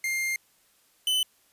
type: tone pair in turn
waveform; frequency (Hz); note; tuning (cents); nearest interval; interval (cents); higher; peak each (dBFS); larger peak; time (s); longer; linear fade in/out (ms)
45% pulse; 2112 / 3022; C7 / F#7; +16 / +36; tritone; 620; second; -26 / -22; second; 0.04-0.36 / 1.07-1.23; first; 2
effects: white hiss -64 dBFS RMS until 1.52 s + resampled to 32000 Hz